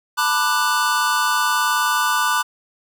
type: chord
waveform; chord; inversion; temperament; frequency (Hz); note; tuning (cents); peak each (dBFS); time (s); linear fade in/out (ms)
square; B minor seventh; third; just; 889 / 987.8 / 1185.3 / 1481.6; A5 / B5 / D6 / F#6; +18 / 0 / +16 / +2; -27 / -23 / -22 / -22; 0.17-2.43; 20
effects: none